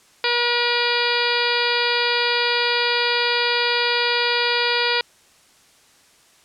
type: harmonic tone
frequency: 480 Hz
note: B4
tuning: 49 cents flat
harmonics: 1 / 2 / 3 / 4 / 5 / 6 / 7 / 8 / 9 / 10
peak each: -25 / -26 / -26 / -27 / -25 / -29 / -29 / -28 / -29 / -27 dBFS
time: 0.24-5.01 s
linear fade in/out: 2 ms
effects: white hiss -54 dBFS RMS until 6.44 s + low-pass 9000 Hz 12 dB/octave

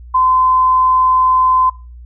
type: tone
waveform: sine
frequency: 1027 Hz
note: C6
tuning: 33 cents flat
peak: -9 dBFS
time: 0.14-1.7 s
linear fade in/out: 10 ms
effects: noise-tail reverb RT60 0.3 s tail -19 dB re dry + added 60 Hz sine -32 dBFS peak until 2.05 s

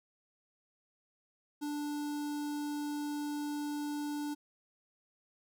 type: tone with notch filter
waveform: square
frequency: 293.7 Hz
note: D4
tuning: in tune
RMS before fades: -37 dBFS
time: 1.61-4.35 s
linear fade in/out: 20 ms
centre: 2200 Hz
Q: 1
effects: none

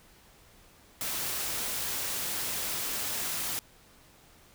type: noise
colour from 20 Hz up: white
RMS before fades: -33 dBFS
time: 1.01-3.59 s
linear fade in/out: 0 ms
effects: pink hiss -58 dBFS RMS until 4.54 s

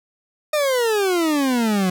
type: exponential sweep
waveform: 40% pulse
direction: down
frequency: 618 to 179.7 Hz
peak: -16 dBFS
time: 0.53-1.9 s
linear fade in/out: 5 ms
effects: none

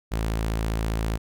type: tone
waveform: sawtooth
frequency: 55 Hz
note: A1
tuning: in tune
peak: -20 dBFS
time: 0.11-1.18 s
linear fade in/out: 20 ms
effects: none

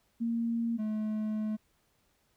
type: tone pair in turn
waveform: sine / triangle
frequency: 231.7 / 215 Hz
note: A#3 / A3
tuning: -10 / -40 cents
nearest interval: minor second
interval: 130 cents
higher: first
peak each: -28 dBFS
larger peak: neither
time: 0.2-0.78 / 0.78-1.57 s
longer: second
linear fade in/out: 20 ms
effects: pink hiss -72 dBFS RMS until 2.36 s

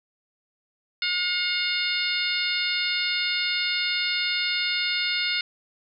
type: harmonic tone with a mistuned harmonic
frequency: 720 Hz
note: F#5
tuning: 47 cents flat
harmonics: 2 / 3 / 4 / 5 / 6 / 7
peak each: -32 / -28 / -31 / -30 / -29 / -34 dBFS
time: 1.02-5.41 s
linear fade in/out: 2 ms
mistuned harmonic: 4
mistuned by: -26 cents
effects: none

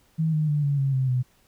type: tone with pitch steps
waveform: sine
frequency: 160 / 153.84 / 147.91 / 142.21 / 136.74 / 131.47 / 126.41 Hz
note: D#3 / D#3 / D3 / C#3 / C#3 / C3 / B2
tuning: +49 / -19 / +13 / +45 / -23 / +9 / +41 cents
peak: -20 dBFS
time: 0.18-1.23 s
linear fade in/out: 20 ms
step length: 150 ms
effects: pink hiss -62 dBFS RMS until 1.47 s

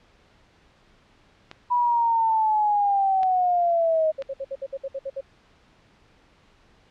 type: clicks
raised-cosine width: 0.2 ms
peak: -20 dBFS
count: 3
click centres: 1.514 / 3.232 / 4.222 s
type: linear sweep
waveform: sine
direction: down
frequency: 982 to 622.3 Hz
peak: -18 dBFS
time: 1.7-4.12 s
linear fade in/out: 20 ms
type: tone bursts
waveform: sine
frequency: 543 Hz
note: C#5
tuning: 36 cents flat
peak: -27 dBFS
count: 10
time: 4.18-5.21 s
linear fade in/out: 10 ms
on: 49 ms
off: 60 ms
effects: pink hiss -58 dBFS RMS until 6.9 s + low-pass 4000 Hz 12 dB/octave

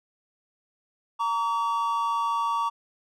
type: tone pair together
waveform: triangle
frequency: 925.9 / 1140 Hz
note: A#5 / C#6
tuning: -12 / +48 cents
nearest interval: major third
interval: 360 cents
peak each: -25 / -24 dBFS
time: 1.19-2.7 s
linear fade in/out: 20 ms
effects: none

